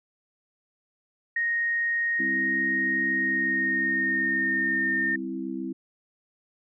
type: tone with pitch glide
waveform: sine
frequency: 1864.7 to 1821.1 Hz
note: A#6 to A#6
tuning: 0 to -41 cents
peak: -23 dBFS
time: 1.36-5.16 s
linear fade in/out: 5 ms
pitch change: -41 cents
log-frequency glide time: 3.19-4.95 s
type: chord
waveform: sine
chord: C major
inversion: second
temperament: equal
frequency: 196 / 261.6 / 329.6 Hz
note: G3 / C4 / E4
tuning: 0 / 0 / 0 cents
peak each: -36 / -33 / -33 dBFS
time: 2.19-5.73 s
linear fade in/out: 10 ms
effects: none